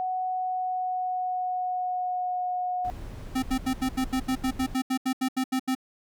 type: tone with pitch glide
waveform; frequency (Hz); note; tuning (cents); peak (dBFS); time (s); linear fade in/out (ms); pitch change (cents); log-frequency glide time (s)
sine; 741 to 726.6; F#5 to F#5; +2 to -32; -26; 0-2.9; 0; -34; 0.23-2.45
type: noise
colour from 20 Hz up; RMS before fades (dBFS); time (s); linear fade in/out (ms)
brown; -38; 2.84-4.75; 10
type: tone bursts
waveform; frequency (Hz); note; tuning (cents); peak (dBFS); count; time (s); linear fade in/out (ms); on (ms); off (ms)
square; 260; C4; -11; -24; 16; 3.35-5.751; 10; 76; 79
effects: none